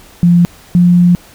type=tone pair in turn; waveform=sine; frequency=173.6 / 176.13 Hz; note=F3 / F3; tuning=-10 / +15 cents; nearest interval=unison; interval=25 cents; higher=second; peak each=-4 dBFS; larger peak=neither; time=0.23-0.45 / 0.75-1.15 s; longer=second; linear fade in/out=0 ms; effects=pink hiss -40 dBFS RMS until 1.34 s